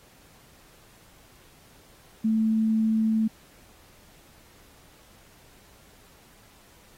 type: tone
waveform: sine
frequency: 220.5 Hz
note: A3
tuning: 4 cents sharp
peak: -20 dBFS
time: 2.24-3.28 s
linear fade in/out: 10 ms
effects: pink hiss -56 dBFS RMS until 6.97 s + AAC 48 kbps